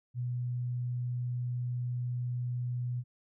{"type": "tone", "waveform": "sine", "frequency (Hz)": 123, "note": "B2", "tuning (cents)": -7, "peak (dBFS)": -31, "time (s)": [0.14, 3.04], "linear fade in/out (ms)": 50, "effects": []}